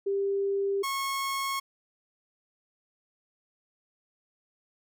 sine / sawtooth tone pair in turn, 396 / 1092.6 Hz, G4 / C#6, +18 / -25 cents, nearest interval octave + tritone, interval 1757 cents, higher second, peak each -25 dBFS, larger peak neither, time 0.06-0.83 / 0.83-1.6 s, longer neither, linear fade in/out 10 ms, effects none

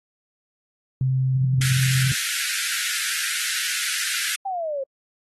sine tone, 130.81 Hz, C3, in tune, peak -18 dBFS, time 1.01-2.12 s, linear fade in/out 2 ms
pink high-pass noise, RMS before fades -26 dBFS, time 1.61-4.36 s, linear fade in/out 5 ms, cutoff 1400 Hz, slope 96 dB/octave
sine exponential sweep, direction down, 800 to 525 Hz, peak -24 dBFS, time 4.45-4.84 s, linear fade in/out 10 ms
effects AAC 32 kbps

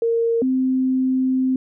sine tone pair in turn, 461.4 / 259.6 Hz, A#4 / C4, -18 / -13 cents, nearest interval minor seventh, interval 995 cents, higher first, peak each -16 dBFS, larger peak neither, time 0.02-0.42 / 0.42-1.56 s, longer second, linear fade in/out 2 ms, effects none

